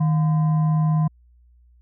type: tone with frequency modulation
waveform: sine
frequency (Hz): 155.9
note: D#3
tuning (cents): +4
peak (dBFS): -16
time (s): 0-1.08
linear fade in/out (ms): 10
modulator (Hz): 865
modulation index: 0.25
effects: added 60 Hz sine -51 dBFS peak until 1.81 s